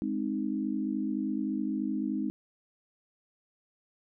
sine chord, Ab major, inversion none, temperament equal, 207.7 / 261.6 / 311.1 Hz, Ab3 / C4 / Eb4, 0 / 0 / 0 cents, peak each -33 dBFS, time 0.02-2.3 s, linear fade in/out 0 ms, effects none

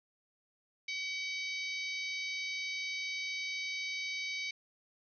harmonic tone with a mistuned harmonic, 764 Hz, G5, 45 cents flat, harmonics 3 / 4 / 5 / 6 / 7 / 8, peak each -37 / -48 / -44 / -45 / -51 / -50 dBFS, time 0.88-4.51 s, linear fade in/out 5 ms, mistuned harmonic 3, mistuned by -15 cents, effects none

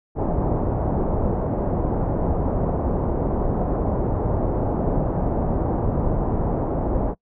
pink low-pass noise, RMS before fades -22 dBFS, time 0.15-7.15 s, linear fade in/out 50 ms, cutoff 830 Hz, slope 24 dB/octave, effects noise-tail reverb RT60 0.1 s tail -25 dB re dry

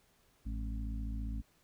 harmonic tone with a mistuned harmonic, 54.8 Hz, A1, 6 cents flat, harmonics 1 / 2 / 3 / 4 / 5, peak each -36 / -46 / -55 / -46 / -49 dBFS, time 0.45-1.42 s, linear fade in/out 20 ms, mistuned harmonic 3, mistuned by +120 cents, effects pink hiss -70 dBFS RMS until 1.63 s

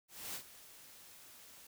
white noise with ADSR envelope, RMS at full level -42 dBFS, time 0.08-1.67 s, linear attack 260 ms, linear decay 86 ms, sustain -15 dB, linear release 5 ms, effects none

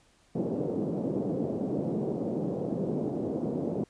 pink band-pass noise, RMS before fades -31 dBFS, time 0.35-3.84 s, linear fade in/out 5 ms, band 160 to 520 Hz, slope 24 dB/octave, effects pink hiss -64 dBFS RMS until 3.89 s + resampled to 22050 Hz

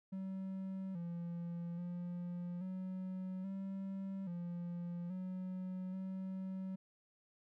triangle tone with pitch steps, 190.7 / 171.3 / 175.7 / 186.4 / 193.6 / 173.6 / 185.1 / 189.1 Hz, G3 / F3 / F3 / F#3 / G3 / F3 / F#3 / F#3, -47 / -33 / +11 / +13 / -21 / -10 / +1 / +38 cents, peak -38 dBFS, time 0.12-6.76 s, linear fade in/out 10 ms, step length 830 ms, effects none

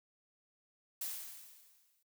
blue noise with exponential decay, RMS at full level -38 dBFS, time 1.01-2.03 s, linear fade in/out 5 ms, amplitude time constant 220 ms, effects noise-tail reverb RT60 0.1 s tail -21 dB re dry

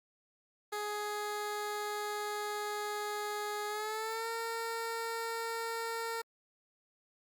15% pulse tone with pitch glide, 417.4 to 457.8 Hz, G#4 to A#4, +9 to -31 cents, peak -29 dBFS, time 0.72-6.22 s, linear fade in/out 10 ms, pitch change +160 cents, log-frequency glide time 3.68-4.28 s, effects Opus 48 kbps

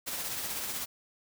white noise with tremolo, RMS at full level -34 dBFS, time 0.06-0.86 s, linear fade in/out 20 ms, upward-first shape triangle, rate 16 Hz, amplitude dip 40%, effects none

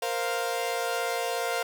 sawtooth chord, Bb suspended second, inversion none, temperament equal, 466.2 / 523.3 / 698.5 Hz, Bb4 / C5 / F5, 0 / 0 / 0 cents, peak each -28 / -29 / -27 dBFS, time 0.02-1.63 s, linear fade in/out 5 ms, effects none

